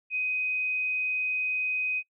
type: tone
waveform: sine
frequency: 2509 Hz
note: D#7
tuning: 14 cents sharp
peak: -26 dBFS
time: 0.1-2.03 s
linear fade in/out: 50 ms
effects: noise-tail reverb RT60 0.1 s tail -22 dB re dry